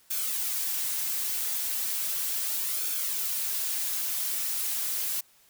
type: noise with flanger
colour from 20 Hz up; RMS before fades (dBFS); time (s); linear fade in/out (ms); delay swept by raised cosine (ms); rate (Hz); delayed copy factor
blue; -30; 0.1-5.21; 10; 1 to 6.6; 0.36; -0.55
effects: white hiss -61 dBFS RMS until 5.49 s